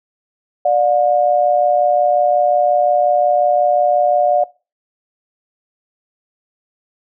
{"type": "tone pair together", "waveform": "sine", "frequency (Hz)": [592, 717.6], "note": ["D5", "F5"], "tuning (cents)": [14, 47], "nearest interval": "minor third", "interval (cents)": 333, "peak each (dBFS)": -14, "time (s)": [0.65, 4.44], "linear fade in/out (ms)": 5, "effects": ["noise-tail reverb RT60 0.3 s tail -21 dB re dry"]}